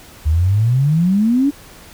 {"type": "exponential sweep", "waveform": "sine", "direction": "up", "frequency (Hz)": [73.42, 293.7], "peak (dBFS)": -11, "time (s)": [0.25, 1.51], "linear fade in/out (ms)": 20, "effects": ["pink hiss -41 dBFS RMS until 1.93 s"]}